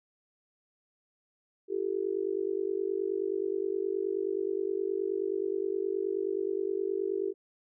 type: tone with amplitude modulation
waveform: sine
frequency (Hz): 392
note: G4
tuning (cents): 0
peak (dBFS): -24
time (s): 1.68-7.34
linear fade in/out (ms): 50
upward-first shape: sine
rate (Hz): 49.5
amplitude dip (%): 100
effects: none